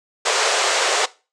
pink band-pass noise, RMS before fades -19 dBFS, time 0.25-1.06 s, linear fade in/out 10 ms, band 420 to 8300 Hz, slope 48 dB/octave, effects noise-tail reverb RT60 0.3 s tail -19 dB re dry

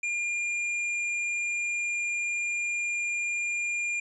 triangle tone with hard clipping, 2407 Hz, D7, 42 cents sharp, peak -29 dBFS, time 0.03-4 s, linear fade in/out 5 ms, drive 12 dB, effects resampled to 24000 Hz

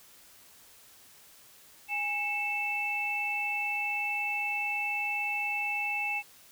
sine tone cluster, 823 / 2193 / 2644 Hz, G#5 / C#7 / E7, -16 / -19 / +5 cents, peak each -36 / -38 / -30 dBFS, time 1.88-6.23 s, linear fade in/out 50 ms, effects white hiss -56 dBFS RMS until 6.51 s

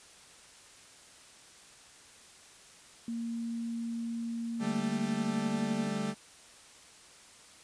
sine tone, 231.7 Hz, A#3, 10 cents flat, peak -33 dBFS, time 3.08-5.87 s, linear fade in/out 2 ms
40% pulse chord, D suspended fourth, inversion none, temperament equal, 146.83 / 196 / 220 Hz, D3 / G3 / A3, 0 / 0 / 0 cents, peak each -40 / -34 / -34 dBFS, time 4.59-6.15 s, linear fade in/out 50 ms
effects white hiss -55 dBFS RMS until 7.63 s + resampled to 22050 Hz

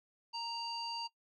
square tone with low-pass filter, 931 Hz, A#5, 2 cents flat, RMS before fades -40 dBFS, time 0.33-1.08 s, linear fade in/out 20 ms, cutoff 4400 Hz, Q 8, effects noise-tail reverb RT60 0.1 s tail -20 dB re dry

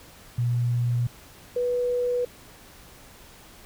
sine tone pair in turn, 120.6 / 490.5 Hz, B2 / B4, -41 / -12 cents, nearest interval 2 octaves, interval 2429 cents, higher second, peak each -21 / -22 dBFS, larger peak first, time 0.38-1.07 / 1.56-2.25 s, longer neither, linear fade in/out 5 ms, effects pink hiss -49 dBFS RMS until 3.65 s

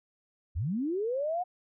sine linear sweep, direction up, 62.8 to 740 Hz, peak -28 dBFS, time 0.55-1.44 s, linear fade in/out 20 ms, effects none

